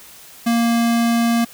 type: tone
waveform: square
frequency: 233.1 Hz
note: A#3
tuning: in tune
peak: -15 dBFS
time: 0.46-1.45 s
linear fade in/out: 10 ms
effects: white hiss -42 dBFS RMS until 1.53 s